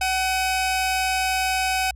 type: tone pair together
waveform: sawtooth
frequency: 754 / 2534 Hz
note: F#5 / D#7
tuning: +32 / +31 cents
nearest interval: octave + major sixth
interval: 2099 cents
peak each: -18 / -23 dBFS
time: 0.01-1.91 s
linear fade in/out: 5 ms
effects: added 60 Hz sine -38 dBFS peak until 1.95 s + low-pass 12000 Hz 12 dB/octave